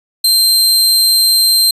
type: tone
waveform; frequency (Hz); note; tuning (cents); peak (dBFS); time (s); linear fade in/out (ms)
sawtooth; 4145; C8; -17; -5; 0.24-1.71; 5
effects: resampled to 32000 Hz